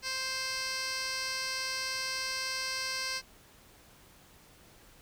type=tone with band-pass filter; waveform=15% pulse; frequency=523.3 Hz; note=C5; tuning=in tune; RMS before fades=-35 dBFS; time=0.02-3.22 s; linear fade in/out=50 ms; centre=4400 Hz; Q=1.6; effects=pink hiss -58 dBFS RMS until 5.01 s